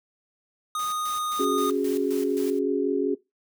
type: tone with pitch glide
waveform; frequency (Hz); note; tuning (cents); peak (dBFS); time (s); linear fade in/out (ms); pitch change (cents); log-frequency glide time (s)
square; 1239 to 1231.2; D#6 to D#6; -8 to -19; -27; 0.75-1.7; 2; -11; 0.88-1.43
type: noise with tremolo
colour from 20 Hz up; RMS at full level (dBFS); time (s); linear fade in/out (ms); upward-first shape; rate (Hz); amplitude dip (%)
white; -41; 0.79-2.59; 2; square; 3.8; 75
type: chord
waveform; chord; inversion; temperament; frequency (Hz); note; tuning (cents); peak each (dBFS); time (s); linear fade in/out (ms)
sine; C# suspended fourth; none; equal; 277.2 / 370 / 415.3; C#4 / F#4 / G#4; 0 / 0 / 0; -26; 1.39-3.15; 10
effects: noise-tail reverb RT60 0.2 s tail -20 dB re dry